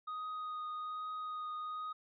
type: tone with vibrato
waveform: triangle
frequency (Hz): 1244.5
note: D#6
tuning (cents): 0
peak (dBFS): -37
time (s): 0.07-1.93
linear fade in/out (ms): 10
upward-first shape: triangle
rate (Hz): 1.2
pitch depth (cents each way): 13
effects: resampled to 11025 Hz